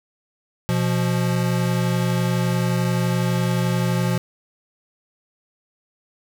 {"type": "tone pair together", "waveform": "square", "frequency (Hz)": [122.9, 174.61], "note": ["B2", "F3"], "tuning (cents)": [-8, 0], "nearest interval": "tritone", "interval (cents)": 608, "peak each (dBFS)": -22, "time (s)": [0.69, 4.18], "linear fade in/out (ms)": 0, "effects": []}